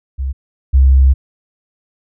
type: tone pair in turn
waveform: sine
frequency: 66.7 / 66.7 Hz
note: C2 / C2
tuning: +34 / +34 cents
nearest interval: unison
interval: 0 cents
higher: neither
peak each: -16 / -4 dBFS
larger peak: second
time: 0.18-0.33 / 0.73-1.14 s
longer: second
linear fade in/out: 20 ms
effects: tanh soft clip ceiling -1 dBFS